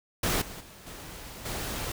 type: noise with level steps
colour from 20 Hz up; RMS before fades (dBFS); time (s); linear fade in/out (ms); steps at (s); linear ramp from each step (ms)
pink; -27 / -42 / -49 / -43 / -34; 0.23-1.92; 5; 0.41 / 0.6 / 0.86 / 1.45; 10
effects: none